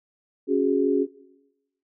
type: chord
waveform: sine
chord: C# suspended fourth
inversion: none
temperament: equal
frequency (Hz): 277.2 / 370 / 415.3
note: C#4 / F#4 / G#4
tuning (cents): 0 / 0 / 0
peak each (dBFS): -23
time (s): 0.47-1.07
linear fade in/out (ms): 50
effects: noise-tail reverb RT60 1.0 s tail -20 dB re dry